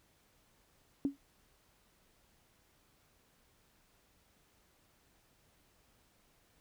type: tone with exponential decay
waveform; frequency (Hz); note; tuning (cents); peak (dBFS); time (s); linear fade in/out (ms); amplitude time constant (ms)
sine; 278.9; C#4; +11; -25; 1.05-1.17; 1; 25
effects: pink hiss -70 dBFS RMS until 6.6 s